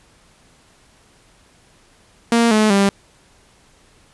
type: tone with pitch steps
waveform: sawtooth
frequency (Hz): 233.1 / 215 / 198.29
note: A#3 / A3 / G3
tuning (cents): 0 / -40 / +20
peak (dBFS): -8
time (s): 2.32-2.89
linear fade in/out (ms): 2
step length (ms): 190
effects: pink hiss -53 dBFS RMS until 4.13 s + resampled to 24000 Hz

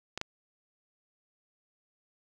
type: clicks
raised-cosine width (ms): 0.2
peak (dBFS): -18 / -15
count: 2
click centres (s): 0.176 / 0.214
effects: 8-bit

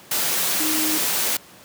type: tone in noise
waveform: sine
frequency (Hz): 311.1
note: D#4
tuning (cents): 0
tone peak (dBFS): -25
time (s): 0.6-0.98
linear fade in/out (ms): 5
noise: white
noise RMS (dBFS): -22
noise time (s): 0.11-1.37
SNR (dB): -6
effects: pink hiss -46 dBFS RMS until 1.64 s + high-pass 150 Hz 12 dB/octave

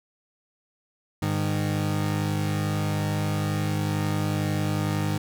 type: tone pair together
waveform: 30% pulse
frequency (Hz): 102.25 / 153.2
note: G#2 / D#3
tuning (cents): -26 / -27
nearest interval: perfect fifth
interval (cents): 699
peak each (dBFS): -24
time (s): 1.22-5.18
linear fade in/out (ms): 5
effects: none

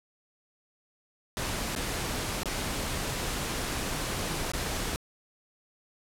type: noise with dropouts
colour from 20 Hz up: pink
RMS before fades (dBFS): -32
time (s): 1.37-4.96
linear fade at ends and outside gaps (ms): 0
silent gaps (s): 1.751-1.762 / 2.433-2.457 / 4.518-4.535
effects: low-pass 12000 Hz 12 dB/octave

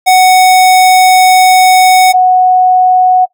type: tone pair in turn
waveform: square / sine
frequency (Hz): 743 / 737.4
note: F#5 / F#5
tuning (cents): +7 / -6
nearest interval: unison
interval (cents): 13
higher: first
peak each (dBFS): -3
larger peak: neither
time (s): 0.06-2.13 / 2.13-3.26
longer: first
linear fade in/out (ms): 20
effects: noise-tail reverb RT60 0.1 s tail -20 dB re dry

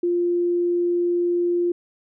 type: tone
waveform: sine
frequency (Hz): 349.2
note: F4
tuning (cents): 0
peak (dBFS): -18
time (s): 0.03-1.72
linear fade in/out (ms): 5
effects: none

